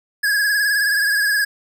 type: tone with vibrato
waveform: square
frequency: 1661.2 Hz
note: G#6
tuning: in tune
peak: -16 dBFS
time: 0.23-1.45 s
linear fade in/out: 10 ms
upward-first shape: triangle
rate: 19 Hz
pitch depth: 68 cents each way
effects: none